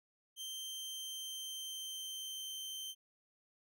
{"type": "tone with pitch glide", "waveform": "sawtooth", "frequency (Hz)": [3136, 3114], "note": ["G7", "G7"], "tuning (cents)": [0, -12], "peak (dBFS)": -39, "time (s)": [0.36, 2.95], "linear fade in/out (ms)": 50, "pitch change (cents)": -12, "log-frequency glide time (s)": [0.7, 2.5], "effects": []}